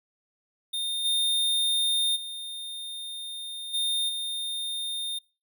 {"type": "tone with level steps", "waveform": "square", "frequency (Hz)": 3640, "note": "A#7", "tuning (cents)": -42, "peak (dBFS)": [-28, -23, -35, -25, -30], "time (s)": [0.73, 5.19], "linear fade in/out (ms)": 10, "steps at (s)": [1.04, 2.15, 3.73, 4.08], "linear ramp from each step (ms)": 20, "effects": ["noise-tail reverb RT60 0.3 s tail -21 dB re dry"]}